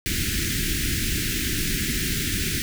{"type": "band-stop noise", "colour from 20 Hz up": "pink", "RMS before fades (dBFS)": -25, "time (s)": [0.06, 2.62], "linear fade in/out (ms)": 0, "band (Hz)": [370, 1600], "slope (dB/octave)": 48, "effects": []}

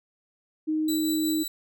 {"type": "tone", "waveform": "sine", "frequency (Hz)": 311.1, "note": "D#4", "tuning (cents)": 0, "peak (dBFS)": -23, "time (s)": [0.67, 1.44], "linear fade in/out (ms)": 20}
{"type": "tone with tremolo", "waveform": "15% pulse", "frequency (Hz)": 3951, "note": "B7", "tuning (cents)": 0, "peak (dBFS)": -23, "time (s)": [0.88, 1.48], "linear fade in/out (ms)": 5, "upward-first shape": "sine", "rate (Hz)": 5.5, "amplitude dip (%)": 35}
{"effects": []}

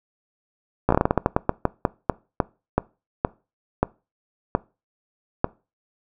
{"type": "slowing click train", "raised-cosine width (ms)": 1, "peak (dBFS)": -3, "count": 21, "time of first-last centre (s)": [0.89, 5.444], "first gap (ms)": 15, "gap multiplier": 1.24, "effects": ["noise-tail reverb RT60 0.3 s tail -22 dB re dry"]}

